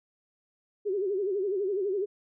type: tone with vibrato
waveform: sine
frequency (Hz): 391.7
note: G4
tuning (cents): -1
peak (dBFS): -26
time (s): 0.85-2.06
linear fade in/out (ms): 20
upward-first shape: sine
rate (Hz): 12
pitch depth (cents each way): 120
effects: none